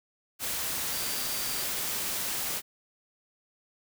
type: tone in noise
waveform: sine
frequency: 4699 Hz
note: D8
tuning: in tune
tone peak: -40 dBFS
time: 0.89-1.67 s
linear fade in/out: 50 ms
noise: white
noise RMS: -32 dBFS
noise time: 0.39-2.62 s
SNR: -11 dB
effects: none